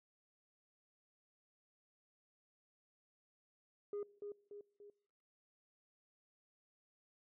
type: tone with echo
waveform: sine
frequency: 410 Hz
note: G#4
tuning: 22 cents flat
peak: -37 dBFS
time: 3.93-4.03 s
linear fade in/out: 2 ms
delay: 290 ms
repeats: 3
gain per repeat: -6 dB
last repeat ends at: 4.9 s
effects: noise-tail reverb RT60 1.0 s tail -25 dB re dry + tanh soft clip ceiling -38 dBFS